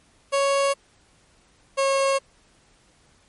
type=tone pair in turn; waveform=30% pulse; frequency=554.4 / 544.9 Hz; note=C#5 / C#5; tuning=0 / -30 cents; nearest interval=unison; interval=30 cents; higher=first; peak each=-16 dBFS; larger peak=neither; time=0.32-0.74 / 1.77-2.19 s; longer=neither; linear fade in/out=20 ms; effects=pink hiss -59 dBFS RMS until 3.28 s + MP3 48 kbps